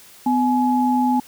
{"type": "tone pair together", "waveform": "sine", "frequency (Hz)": [251.3, 844.8], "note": ["B3", "G#5"], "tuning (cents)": [30, 29], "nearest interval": "octave + major sixth", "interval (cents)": 2099, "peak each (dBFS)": [-17, -19], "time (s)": [0.26, 1.2], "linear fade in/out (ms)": 5, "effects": ["white hiss -46 dBFS RMS until 1.27 s"]}